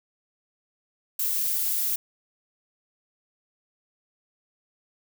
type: noise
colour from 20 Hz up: violet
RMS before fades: -26 dBFS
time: 1.19-1.96 s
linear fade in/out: 5 ms
effects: none